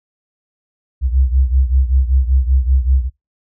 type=beating tone pair; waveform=sine; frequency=63.9 / 69.1 Hz; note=C2 / C#2; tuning=-40 / -5 cents; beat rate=5.2 Hz; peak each=-12 / -16 dBFS; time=1.01-3.1 s; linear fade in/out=50 ms; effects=noise-tail reverb RT60 0.2 s tail -25 dB re dry